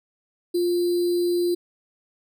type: tone with sample-and-hold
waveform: sine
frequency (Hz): 350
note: F4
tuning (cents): +4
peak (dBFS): -19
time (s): 0.54-1.55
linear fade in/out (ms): 10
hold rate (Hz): 4410
effects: none